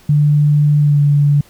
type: tone with pitch glide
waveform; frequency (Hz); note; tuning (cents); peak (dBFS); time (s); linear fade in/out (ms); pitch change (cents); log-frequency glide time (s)
sine; 147.7 to 144.66; D3 to D3; +10 to -26; -8; 0.09-1.41; 5; -36; 0.8-0.99
effects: pink hiss -47 dBFS RMS until 1.49 s